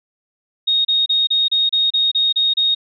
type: tone bursts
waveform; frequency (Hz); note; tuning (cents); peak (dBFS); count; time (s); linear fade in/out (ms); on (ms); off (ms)
sine; 3729; A#7; 0; -13; 10; 0.67-2.749; 10; 180; 31
effects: none